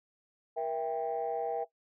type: chord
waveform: sine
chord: E diminished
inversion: second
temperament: just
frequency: 474.7 / 659.3 / 791.1 Hz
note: Bb4 / E5 / G5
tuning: +31 / 0 / +16 cents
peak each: -34 dBFS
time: 0.56-1.65 s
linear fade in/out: 20 ms
effects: noise-tail reverb RT60 0.1 s tail -17 dB re dry + tanh soft clip ceiling -24 dBFS